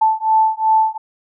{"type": "beating tone pair", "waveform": "sine", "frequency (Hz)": [877, 879.7], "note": ["A5", "A5"], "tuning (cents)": [-6, -1], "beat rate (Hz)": 2.7, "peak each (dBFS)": -15, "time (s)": [0.01, 0.98], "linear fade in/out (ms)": 10, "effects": []}